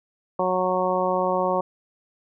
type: harmonic tone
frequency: 183.8 Hz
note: F#3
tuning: 11 cents flat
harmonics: 1 / 2 / 3 / 4 / 5 / 6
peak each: -31 / -28 / -24 / -28 / -27 / -28 dBFS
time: 0.39-1.61 s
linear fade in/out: 5 ms
effects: none